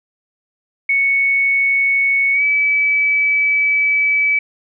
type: tone with pitch glide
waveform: sine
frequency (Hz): 2217 to 2295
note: C#7 to D7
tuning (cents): 0 to -40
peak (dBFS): -12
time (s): 0.89-4.39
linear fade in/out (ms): 5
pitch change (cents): +60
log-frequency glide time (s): 2.33-2.43
effects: none